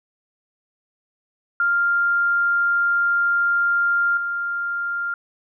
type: tone with level steps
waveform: sine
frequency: 1396.9 Hz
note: F6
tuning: in tune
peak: -16 / -22 dBFS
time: 1.6-5.14 s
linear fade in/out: 2 ms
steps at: 4.17 s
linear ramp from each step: 2 ms
effects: none